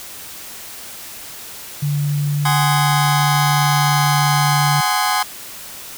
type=tone; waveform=sine; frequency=145.6 Hz; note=D3; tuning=15 cents flat; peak=-16 dBFS; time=1.82-4.81 s; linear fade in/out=10 ms
type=chord; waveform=sawtooth; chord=Ab dominant seventh; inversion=third; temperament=just; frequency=747.5 / 830.6 / 1038.3 / 1245.9 Hz; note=Gb5 / Ab5 / C6 / Eb6; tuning=+17 / 0 / -14 / +2 cents; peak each=-18 / -16 / -17 / -19 dBFS; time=2.45-5.23 s; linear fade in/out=5 ms
effects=white hiss -34 dBFS RMS until 5.97 s